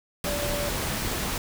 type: tone in noise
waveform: sine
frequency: 581 Hz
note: D5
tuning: 19 cents flat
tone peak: -30 dBFS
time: 0.26-0.69 s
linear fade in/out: 2 ms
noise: pink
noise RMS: -29 dBFS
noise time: 0.24-1.38 s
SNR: -4 dB
effects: none